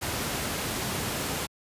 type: noise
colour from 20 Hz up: pink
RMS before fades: -30 dBFS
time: 0.01-1.47 s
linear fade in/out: 20 ms
effects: high-pass 80 Hz 12 dB/octave + resampled to 32000 Hz